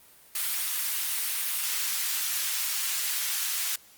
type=high-pass noise; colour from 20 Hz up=white; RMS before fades=-29 dBFS; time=0.35-3.76 s; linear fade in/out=5 ms; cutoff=1500 Hz; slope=12 dB/octave; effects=white hiss -55 dBFS RMS until 3.97 s + Opus 32 kbps

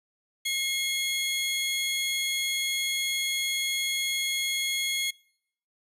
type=tone pair together; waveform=sawtooth; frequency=2147 / 3332 Hz; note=C7 / G#7; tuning=+44 / +5 cents; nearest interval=minor sixth; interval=761 cents; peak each=-26 dBFS; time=0.45-5.11 s; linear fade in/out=10 ms; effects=noise-tail reverb RT60 0.7 s tail -25 dB re dry + resampled to 32000 Hz

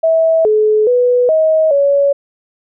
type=tone with pitch steps; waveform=sine; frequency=650 / 428.5 / 492.8 / 633 / 563 Hz; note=E5 / A4 / B4 / D#5 / C#5; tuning=-24 / -46 / -4 / +30 / +27 cents; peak=-8 dBFS; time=0.03-2.13 s; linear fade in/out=10 ms; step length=420 ms; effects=none

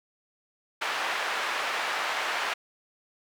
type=band-pass noise; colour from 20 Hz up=white; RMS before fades=-30 dBFS; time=0.81-2.54 s; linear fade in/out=10 ms; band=700 to 2000 Hz; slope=12 dB/octave; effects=none

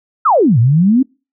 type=exponential two-way sweep; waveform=sine; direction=down then up; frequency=1409 to 110 to 276.5 Hz; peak=-7 dBFS; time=0.25-1.03 s; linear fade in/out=10 ms; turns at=0.59 s; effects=noise-tail reverb RT60 0.3 s tail -25 dB re dry

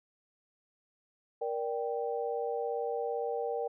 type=chord; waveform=sine; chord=G minor; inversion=first; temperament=just; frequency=470.4 / 588 / 784 Hz; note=Bb4 / D5 / G5; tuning=+16 / +2 / 0 cents; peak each=-33 / -38 / -37 dBFS; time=1.41-3.68 s; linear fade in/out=10 ms; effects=none

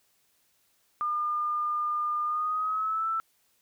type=tone with pitch glide; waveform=sine; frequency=1208 to 1325 Hz; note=D6 to E6; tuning=+48 to +9 cents; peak=-26 dBFS; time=1.01-3.2 s; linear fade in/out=0 ms; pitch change=+161 cents; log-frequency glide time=2.24-3.08 s; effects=white hiss -69 dBFS RMS until 3.61 s

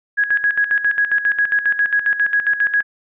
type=tone with tremolo; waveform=sine; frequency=1661.2 Hz; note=G#6; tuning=in tune; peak=-12 dBFS; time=0.17-2.83 s; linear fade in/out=20 ms; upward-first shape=square; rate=7.4 Hz; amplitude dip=70%; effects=resampled to 8000 Hz

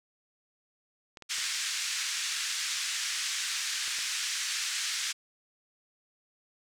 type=clicks; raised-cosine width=0.2 ms; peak=-28 dBFS; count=5; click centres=1.172 / 1.223 / 1.384 / 3.879 / 3.987 s
type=band-pass noise; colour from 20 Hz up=white; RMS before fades=-33 dBFS; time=1.29-5.13 s; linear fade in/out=20 ms; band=1500 to 7400 Hz; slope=24 dB/octave
effects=none

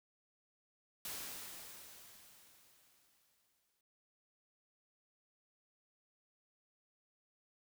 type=noise with exponential decay; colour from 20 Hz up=white; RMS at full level=-43 dBFS; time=1.05-3.81 s; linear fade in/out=2 ms; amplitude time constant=600 ms; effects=none

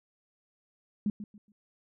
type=tone with echo; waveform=sine; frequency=207.7 Hz; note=G#3; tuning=in tune; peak=-25 dBFS; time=1.06-1.1 s; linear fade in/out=2 ms; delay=140 ms; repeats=3; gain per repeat=-12 dB; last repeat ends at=1.52 s; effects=none

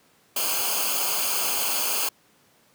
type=noise with comb filter; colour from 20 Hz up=white; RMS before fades=-25 dBFS; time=0.36-2.09 s; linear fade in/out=5 ms; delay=0.53 ms; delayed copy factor=-0.8; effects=pink hiss -60 dBFS RMS until 2.74 s + high-pass 150 Hz 12 dB/octave

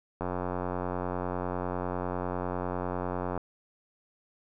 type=click train; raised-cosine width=1 ms; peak=-18 dBFS; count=286; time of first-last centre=0.21-3.377 s; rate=90 Hz; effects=none

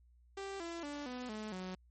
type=tone with pitch steps; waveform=sawtooth; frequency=392 / 337.3 / 290.3 / 249.8 / 215 / 185 Hz; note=G4 / E4 / D4 / B3 / A3 / F#3; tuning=0 / +40 / -20 / +20 / -40 / 0 cents; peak=-37 dBFS; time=0.37-1.75 s; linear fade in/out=5 ms; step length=230 ms; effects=added 60 Hz sine -62 dBFS peak until 1.9 s + MP3 32 kbps

